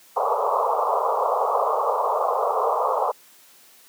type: band-pass noise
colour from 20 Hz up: white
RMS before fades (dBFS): -22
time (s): 0.16-3.12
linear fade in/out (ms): 10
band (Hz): 430 to 1200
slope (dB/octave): 96
effects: white hiss -52 dBFS RMS until 3.88 s + high-pass 200 Hz 12 dB/octave